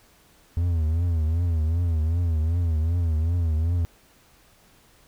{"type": "tone with vibrato", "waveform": "triangle", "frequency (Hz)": 82.41, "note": "E2", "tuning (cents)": 0, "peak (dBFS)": -18, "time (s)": [0.57, 3.85], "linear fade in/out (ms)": 0, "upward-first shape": "triangle", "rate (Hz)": 2.6, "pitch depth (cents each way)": 130, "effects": ["pink hiss -57 dBFS RMS until 5.07 s"]}